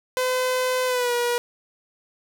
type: tone with pitch glide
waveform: sawtooth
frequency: 509 to 481.3 Hz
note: C5 to B4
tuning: -48 to -45 cents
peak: -17 dBFS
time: 0.17-1.38 s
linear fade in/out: 0 ms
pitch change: -97 cents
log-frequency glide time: 0.86-1.13 s
effects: none